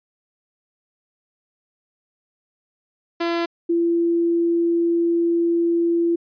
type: tone pair in turn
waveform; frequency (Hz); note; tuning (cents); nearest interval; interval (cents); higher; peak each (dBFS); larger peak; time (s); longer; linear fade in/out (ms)
sawtooth / sine; 339 / 339; E4 / E4; +49 / +49; unison; 0; neither; -16; neither; 3.2-3.46 / 3.69-6.16; second; 10
effects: resampled to 11025 Hz